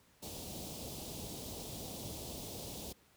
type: band-stop noise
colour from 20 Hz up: pink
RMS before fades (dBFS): -44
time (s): 0.22-2.93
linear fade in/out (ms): 10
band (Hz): 800 to 3200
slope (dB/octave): 24
effects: pink hiss -67 dBFS RMS until 3.16 s + high-pass 60 Hz 12 dB/octave